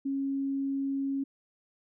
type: tone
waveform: sine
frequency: 274 Hz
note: C#4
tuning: 20 cents flat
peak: -28 dBFS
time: 0.05-1.24 s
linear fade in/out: 10 ms
effects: none